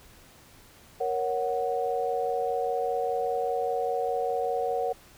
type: chord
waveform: sine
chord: F# major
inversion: first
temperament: equal with one note detuned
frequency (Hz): 469.4 / 554.4 / 740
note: A#4 / C#5 / F#5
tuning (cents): +12 / 0 / 0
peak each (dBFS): -29 / -32 / -29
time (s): 1-4.93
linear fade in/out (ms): 10
effects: pink hiss -54 dBFS RMS until 5.17 s